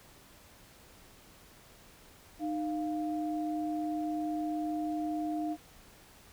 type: tone pair together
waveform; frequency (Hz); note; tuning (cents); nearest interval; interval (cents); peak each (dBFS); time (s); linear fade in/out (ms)
sine; 307.1 / 698.5; D#4 / F5; -23 / 0; octave + major second; 1423; -32 / -37; 2.39-5.57; 50
effects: pink hiss -57 dBFS RMS until 6.32 s